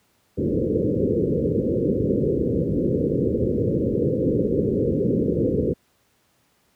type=low-pass noise; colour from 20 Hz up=white; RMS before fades=-21 dBFS; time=0.37-5.74 s; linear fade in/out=20 ms; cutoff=520 Hz; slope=96 dB/octave; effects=pink hiss -64 dBFS RMS until 6.75 s + high-pass 80 Hz 12 dB/octave